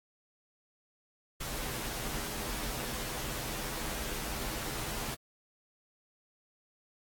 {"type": "noise with comb filter", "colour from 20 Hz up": "pink", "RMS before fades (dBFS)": -37, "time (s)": [1.4, 5.15], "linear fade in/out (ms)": 10, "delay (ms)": 11, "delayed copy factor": -0.8, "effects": ["AAC 64 kbps"]}